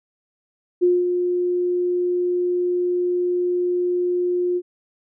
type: tone with ADSR envelope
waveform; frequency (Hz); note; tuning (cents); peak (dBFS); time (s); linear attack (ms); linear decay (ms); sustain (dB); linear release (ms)
sine; 356.3; F4; +35; -12; 0.81-4.62; 23; 210; -6; 53
effects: none